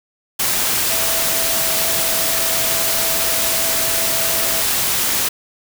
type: tone in noise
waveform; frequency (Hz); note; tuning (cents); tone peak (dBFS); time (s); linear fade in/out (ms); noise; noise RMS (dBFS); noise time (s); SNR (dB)
sine; 659.3; E5; 0; -28; 0.9-4.62; 10; white; -18; 0.39-5.29; -13
effects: none